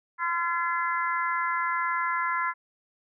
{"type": "harmonic tone", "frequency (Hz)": 341.5, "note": "F4", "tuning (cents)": -39, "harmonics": [3, 4, 5, 6], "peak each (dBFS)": [-28, -30, -32, -34], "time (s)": [0.18, 2.54], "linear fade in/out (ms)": 50, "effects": []}